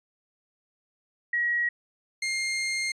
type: tone pair in turn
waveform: sine / sawtooth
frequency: 1907 / 2119 Hz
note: A#6 / C7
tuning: +39 / +21 cents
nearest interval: major second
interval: 182 cents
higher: second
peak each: -23 dBFS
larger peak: neither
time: 1.33-1.69 / 2.22-2.92 s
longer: second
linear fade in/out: 5 ms
effects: resampled to 22050 Hz